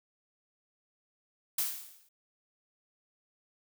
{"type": "noise with exponential decay", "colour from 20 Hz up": "blue", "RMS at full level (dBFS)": -28, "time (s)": [1.58, 2.09], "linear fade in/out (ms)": 5, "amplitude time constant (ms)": 110, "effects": []}